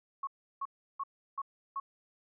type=tone bursts; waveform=sine; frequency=1100 Hz; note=C#6; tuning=14 cents flat; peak=-33 dBFS; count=5; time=0.23-1.8 s; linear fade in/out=5 ms; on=42 ms; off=340 ms; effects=none